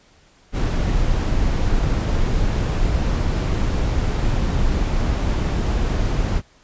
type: noise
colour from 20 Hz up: brown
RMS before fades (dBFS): -19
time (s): 0.52-6.42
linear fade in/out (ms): 50
effects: pink hiss -54 dBFS RMS until 6.63 s + resampled to 16000 Hz